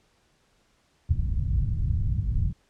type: low-pass noise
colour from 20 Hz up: white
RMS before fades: -25 dBFS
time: 1.09-2.53 s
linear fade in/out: 5 ms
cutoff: 110 Hz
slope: 24 dB/octave
effects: pink hiss -66 dBFS RMS until 2.69 s + low-pass 8000 Hz 12 dB/octave